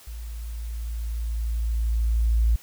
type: tone with level ramp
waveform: sine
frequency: 56.5 Hz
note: A1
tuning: 47 cents sharp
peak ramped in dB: -33 to -16 dBFS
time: 0.07-2.56 s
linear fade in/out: 5 ms
effects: white hiss -50 dBFS RMS until 2.62 s